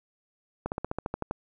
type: slowing click train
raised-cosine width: 1 ms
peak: -16 dBFS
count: 10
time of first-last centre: 0.66-1.311 s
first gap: 59 ms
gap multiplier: 1.05
effects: none